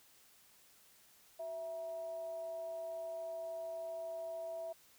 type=tone with frequency modulation; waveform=sine; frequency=659.3 Hz; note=E5; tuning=in tune; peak=-40 dBFS; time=1.39-4.73 s; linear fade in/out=10 ms; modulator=287 Hz; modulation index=0.24; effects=white hiss -65 dBFS RMS until 4.98 s